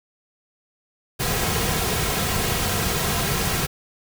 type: noise with comb filter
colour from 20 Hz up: pink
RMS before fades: -23 dBFS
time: 1.19-3.67 s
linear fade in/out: 20 ms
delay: 3.4 ms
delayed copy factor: -0.5
effects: none